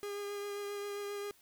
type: tone with vibrato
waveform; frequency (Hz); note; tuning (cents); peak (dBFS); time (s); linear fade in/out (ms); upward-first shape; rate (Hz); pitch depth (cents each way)
45% pulse; 406.9; G#4; -35; -38; 0.03-1.31; 0; triangle; 7.5; 17
effects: white hiss -65 dBFS RMS until 1.41 s